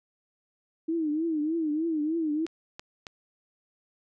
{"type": "tone with vibrato", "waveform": "sine", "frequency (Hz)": 315, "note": "D#4", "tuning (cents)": 21, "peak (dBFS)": -25, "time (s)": [0.88, 2.46], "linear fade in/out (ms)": 10, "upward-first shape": "triangle", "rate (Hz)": 3.3, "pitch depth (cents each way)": 130}
{"type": "clicks", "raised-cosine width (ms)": 0.2, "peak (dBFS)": -22, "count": 3, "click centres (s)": [2.466, 2.795, 3.068]}
{"effects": []}